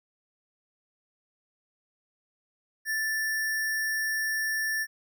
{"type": "tone with sample-and-hold", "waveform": "sine", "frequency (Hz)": 1760, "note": "A6", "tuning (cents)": 0, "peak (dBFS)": -26, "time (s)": [2.85, 4.87], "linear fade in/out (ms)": 50, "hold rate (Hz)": 7350, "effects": []}